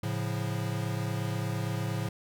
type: chord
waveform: square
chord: A augmented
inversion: none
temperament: equal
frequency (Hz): 110 / 138.59 / 174.61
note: A2 / C#3 / E#3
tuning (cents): 0 / 0 / 0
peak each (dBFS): -33 / -36 / -37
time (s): 0.03-2.09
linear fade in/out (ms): 5
effects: none